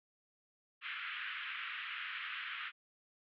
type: band-pass noise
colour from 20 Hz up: pink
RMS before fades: -43 dBFS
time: 0.81-2.72 s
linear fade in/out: 50 ms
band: 1300 to 3200 Hz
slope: 48 dB/octave
effects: none